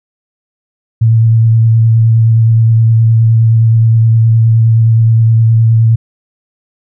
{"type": "tone with vibrato", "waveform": "sine", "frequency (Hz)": 113.2, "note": "A2", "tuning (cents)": 50, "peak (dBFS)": -4, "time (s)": [1.01, 5.96], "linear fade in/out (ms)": 10, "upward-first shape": "sine", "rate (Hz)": 9.6, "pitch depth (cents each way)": 18, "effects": []}